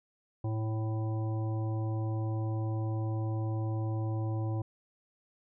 harmonic tone, 110 Hz, A2, in tune, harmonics 1 / 3 / 5 / 7 / 9, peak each -30 / -39 / -45 / -46 / -50 dBFS, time 0.44-4.62 s, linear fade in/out 5 ms, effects none

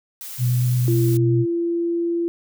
blue noise, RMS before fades -34 dBFS, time 0.21-1.17 s, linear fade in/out 0 ms
sine tone with vibrato, 123.47 Hz, B2, in tune, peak -16 dBFS, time 0.38-1.46 s, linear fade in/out 50 ms, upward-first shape square, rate 8.7 Hz, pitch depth 9 cents each way
sine tone, 340.3 Hz, F4, 45 cents flat, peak -19 dBFS, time 0.88-2.28 s, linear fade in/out 0 ms
effects none

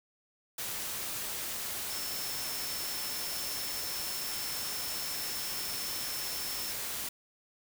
sine tone in noise, 5340 Hz, E8, 22 cents sharp, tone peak -40 dBFS, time 1.9-6.72 s, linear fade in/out 5 ms, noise white, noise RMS -37 dBFS, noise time 0.58-7.09 s, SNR -6 dB, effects none

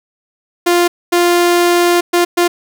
sawtooth tone bursts at uneven times, 349.2 Hz, F4, in tune, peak -5 dBFS, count 4, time 0.66-0.88 / 1.12-2.01 / 2.13-2.25 / 2.37-2.48 s, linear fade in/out 10 ms, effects none

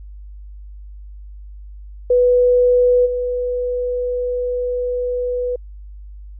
sine tone with level steps, 493.9 Hz, B4, in tune, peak -10 / -18 dBFS, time 2.1-5.56 s, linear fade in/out 5 ms, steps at 3.05 s, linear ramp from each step 20 ms, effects added 50 Hz sine -33 dBFS peak until 6.39 s

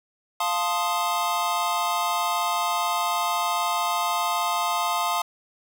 square chord, F dominant seventh, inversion none, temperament equal, 698.5 / 880 / 1046.5 / 1244.5 Hz, F5 / A5 / C6 / Eb6, 0 / 0 / 0 / 0 cents, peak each -29 dBFS, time 0.4-5.22 s, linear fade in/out 5 ms, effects none

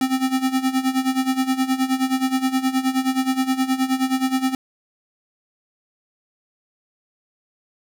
square tone with tremolo, 261.6 Hz, C4, in tune, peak -16 dBFS, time 0.01-4.55 s, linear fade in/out 2 ms, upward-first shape sine, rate 9.5 Hz, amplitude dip 80%, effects none

